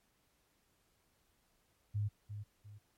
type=tone with echo; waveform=sine; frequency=103.83 Hz; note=G#2; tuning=in tune; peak=-32 dBFS; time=1.94-2.09 s; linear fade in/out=20 ms; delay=350 ms; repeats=2; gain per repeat=-9 dB; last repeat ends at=2.79 s; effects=pink hiss -75 dBFS RMS until 2.97 s + MP3 64 kbps